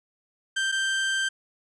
30% pulse tone pair in turn, 1568 / 1568 Hz, G6 / G6, 0 / 0 cents, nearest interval unison, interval 0 cents, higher neither, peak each -21 dBFS, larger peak neither, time 0.56-0.72 / 0.72-1.29 s, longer second, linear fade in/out 10 ms, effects resampled to 22050 Hz

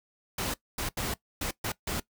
pink noise bursts at uneven times, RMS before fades -32 dBFS, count 6, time 0.38-0.54 / 0.78-0.89 / 0.97-1.14 / 1.41-1.51 / 1.64-1.72 / 1.87-2 s, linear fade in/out 5 ms, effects noise-tail reverb RT60 0.1 s tail -19 dB re dry

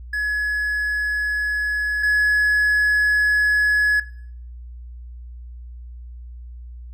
triangle tone pair in turn, 1692 / 1692 Hz, G#6 / G#6, +32 / +32 cents, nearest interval unison, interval 0 cents, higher neither, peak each -19 / -14 dBFS, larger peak second, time 0.13-2.03 / 2.03-4 s, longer second, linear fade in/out 5 ms, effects noise-tail reverb RT60 0.6 s tail -17 dB re dry + added 60 Hz sine -34 dBFS peak until 6.93 s

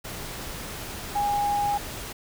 sine tone in noise, 819 Hz, G#5, 24 cents flat, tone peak -22 dBFS, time 1.15-1.78 s, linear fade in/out 10 ms, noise pink, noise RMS -36 dBFS, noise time 0.04-2.13 s, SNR +11 dB, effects none

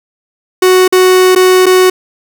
45% pulse tone with dropouts, 370 Hz, F#4, in tune, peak -4 dBFS, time 0.62-1.9 s, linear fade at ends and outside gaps 5 ms, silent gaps 0.879-0.924 / 1.351-1.359 / 1.659-1.664 s, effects none

